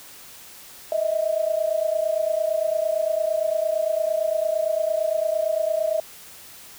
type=tone pair together; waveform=sine; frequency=622 / 650.8 Hz; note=D#5 / E5; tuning=-1 / -22 cents; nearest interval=minor second; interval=79 cents; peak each=-23 dBFS; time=0.92-6 s; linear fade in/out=2 ms; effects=white hiss -44 dBFS RMS until 6.78 s